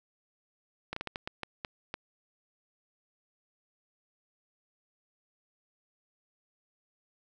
slowing click train, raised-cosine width 0.3 ms, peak -19 dBFS, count 9, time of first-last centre 0.93-1.941 s, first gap 34 ms, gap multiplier 1.36, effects none

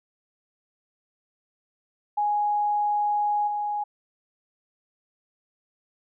sine tone with level steps, 830.6 Hz, G#5, in tune, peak -21 / -25 dBFS, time 2.17-3.84 s, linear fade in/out 10 ms, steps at 3.47 s, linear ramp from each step 10 ms, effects none

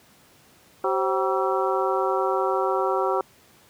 harmonic tone with a mistuned harmonic, 191 Hz, G3, 45 cents flat, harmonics 2 / 3 / 4 / 5 / 6 / 7, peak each -25 / -27 / -28 / -29 / -30 / -30 dBFS, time 0.84-3.21 s, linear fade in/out 2 ms, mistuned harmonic 3, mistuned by -130 cents, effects pink hiss -55 dBFS RMS until 3.69 s + high-pass 100 Hz 12 dB/octave

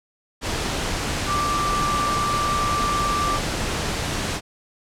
sine tone in noise, 1174.7 Hz, D6, in tune, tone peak -21 dBFS, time 1.26-3.4 s, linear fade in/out 50 ms, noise pink, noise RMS -25 dBFS, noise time 0.41-4.41 s, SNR +1 dB, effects low-pass 8000 Hz 12 dB/octave

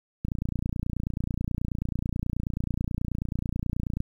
click train, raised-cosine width 5 ms, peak -16 dBFS, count 111, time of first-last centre 0.25-4.004 s, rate 29.3 Hz, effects 9-bit

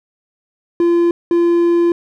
triangle tone pair in turn, 343 / 343 Hz, F4 / F4, -31 / -31 cents, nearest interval unison, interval 0 cents, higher neither, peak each -8 dBFS, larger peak neither, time 0.8-1.11 / 1.31-1.92 s, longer second, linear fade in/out 2 ms, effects none

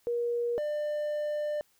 sine / triangle tone pair in turn, 475.6 / 596.6 Hz, A#4 / D5, +35 / +27 cents, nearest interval major third, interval 392 cents, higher second, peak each -27 dBFS, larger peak neither, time 0.07-0.58 / 0.58-1.61 s, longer second, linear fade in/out 0 ms, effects white hiss -68 dBFS RMS until 1.79 s

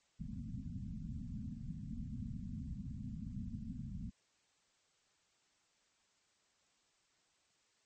white low-pass noise, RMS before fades -44 dBFS, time 0.19-4.11 s, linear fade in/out 20 ms, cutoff 250 Hz, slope 96 dB/octave, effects white hiss -75 dBFS RMS until 7.85 s + MP3 32 kbps

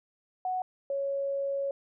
sine tone pair in turn, 740 / 554.4 Hz, F#5 / C#5, 0 / 0 cents, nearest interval perfect fourth, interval 500 cents, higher first, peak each -28 dBFS, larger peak neither, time 0.45-0.62 / 0.9-1.71 s, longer second, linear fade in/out 2 ms, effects none

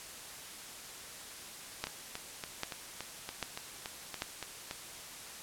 two click trains, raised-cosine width 0.2 ms, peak -16 / -21 dBFS, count 4 / 11, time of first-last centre 1.84-4.221 / 1.87-4.711 s, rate 1.26 / 3.52 Hz, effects white hiss -47 dBFS RMS until 5.42 s + low-pass 11000 Hz 12 dB/octave

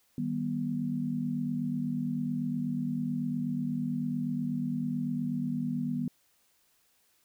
sine chord, Eb augmented, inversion none, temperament just, 155.56 / 194.45 / 243.1 Hz, Eb3 / G3 / B3, 0 / -14 / -27 cents, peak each -35 / -36 / -31 dBFS, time 0.18-6.08 s, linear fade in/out 2 ms, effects white hiss -69 dBFS RMS until 7.24 s

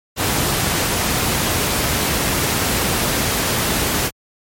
pink noise, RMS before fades -18 dBFS, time 0.16-4.11 s, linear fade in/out 50 ms, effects high-pass 60 Hz 12 dB/octave + MP3 64 kbps

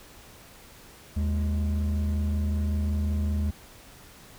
triangle tone pair together, 77.67 / 207.7 Hz, D#2 / G#3, -2 / 0 cents, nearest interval octave + perfect fourth, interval 1702 cents, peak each -21 / -28 dBFS, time 1.16-3.51 s, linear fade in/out 10 ms, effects tanh soft clip ceiling -19 dBFS + pink hiss -50 dBFS RMS until 4.38 s

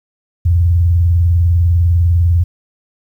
sine tone with vibrato, 84.8 Hz, E2, 50 cents sharp, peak -8 dBFS, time 0.45-2.44 s, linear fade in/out 10 ms, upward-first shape sine, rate 20 Hz, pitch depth 190 cents each way, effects 8-bit

